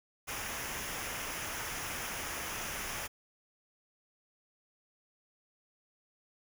pink noise with comb filter, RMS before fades -39 dBFS, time 0.27-3.08 s, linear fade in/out 20 ms, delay 0.24 ms, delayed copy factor -0.6, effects none

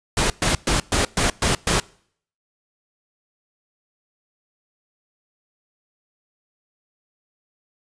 pink noise bursts, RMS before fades -19 dBFS, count 7, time 0.17-1.8 s, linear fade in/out 2 ms, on 130 ms, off 120 ms, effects noise-tail reverb RT60 0.6 s tail -24 dB re dry + resampled to 22050 Hz

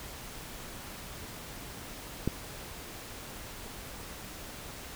click, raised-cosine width 3 ms, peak -14 dBFS, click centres 2.276 s, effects pink hiss -44 dBFS RMS until 4.95 s

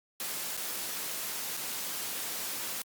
white noise with dropouts, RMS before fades -36 dBFS, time 0.2-2.82 s, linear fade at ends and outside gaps 1 ms, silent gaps 0.569-0.574 / 1.568-1.572 s, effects high-pass 150 Hz 12 dB/octave + Opus 48 kbps

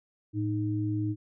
sine tone pair together, 109.57 / 309.9 Hz, A2 / D#4, -7 / -7 cents, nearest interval octave + tritone, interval 1800 cents, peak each -29 / -30 dBFS, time 0.33-1.16 s, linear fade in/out 50 ms, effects none

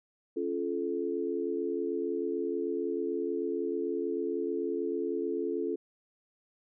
sine chord, Db augmented, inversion none, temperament just, 277.2 / 346.5 / 433.1 Hz, Db4 / F4 / A4, 0 / -14 / -27 cents, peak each -36 / -33 / -33 dBFS, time 0.36-5.76 s, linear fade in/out 10 ms, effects none

